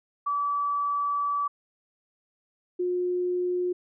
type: tone pair in turn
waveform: sine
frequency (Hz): 1151 / 358.8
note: D6 / F4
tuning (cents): -35 / +47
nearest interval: octave + minor sixth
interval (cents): 2018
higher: first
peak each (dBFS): -24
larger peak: neither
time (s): 0.26-1.48 / 2.79-3.73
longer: first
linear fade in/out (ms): 10
effects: none